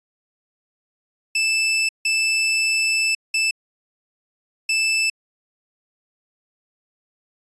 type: tone bursts at uneven times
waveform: sawtooth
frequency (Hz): 2637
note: E7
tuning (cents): 0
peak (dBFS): -14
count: 4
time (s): 1.35-1.89 / 2.05-3.15 / 3.34-3.51 / 4.69-5.1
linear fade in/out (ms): 5
effects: resampled to 22050 Hz